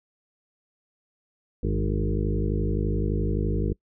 harmonic tone with a mistuned harmonic, 51.7 Hz, G#1, 7 cents flat, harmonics 1 / 2 / 3 / 4 / 6 / 7 / 8 / 9, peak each -26 / -29 / -31 / -32 / -34 / -34 / -35 / -36 dBFS, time 1.63-3.73 s, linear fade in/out 5 ms, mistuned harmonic 2, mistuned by -58 cents, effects noise-tail reverb RT60 0.1 s tail -24 dB re dry

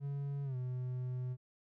triangle tone with pitch glide, 140.8 to 126.17 Hz, C#3 to B2, +27 to +37 cents, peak -34 dBFS, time 0-1.37 s, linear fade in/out 50 ms, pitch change -190 cents, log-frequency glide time 0.44-0.56 s, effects none

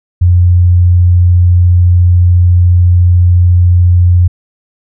sine tone, 88.6 Hz, F2, 25 cents sharp, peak -3 dBFS, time 0.21-4.28 s, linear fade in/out 10 ms, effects none

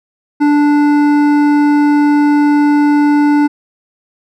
triangle tone with hard clipping, 293 Hz, D4, 4 cents flat, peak -9 dBFS, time 0.4-3.48 s, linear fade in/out 20 ms, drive 15 dB, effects none

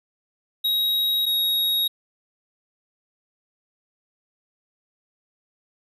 square tone pair in turn, 3807 / 3779 Hz, A#7 / A#7, +36 / +23 cents, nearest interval unison, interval 13 cents, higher first, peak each -20 dBFS, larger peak neither, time 0.64-1.26 / 1.26-1.88 s, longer neither, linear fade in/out 10 ms, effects resampled to 32000 Hz

